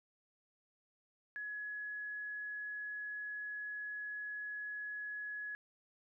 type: tone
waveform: sine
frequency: 1687 Hz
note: G#6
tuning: 27 cents sharp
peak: -40 dBFS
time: 1.36-5.55 s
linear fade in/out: 0 ms
effects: none